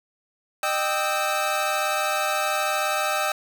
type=tone cluster; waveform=25% pulse; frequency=610 / 782 / 1299 Hz; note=D#5 / G5 / E6; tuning=-34 / -4 / -26 cents; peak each=-23 dBFS; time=0.63-3.32 s; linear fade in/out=2 ms; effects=none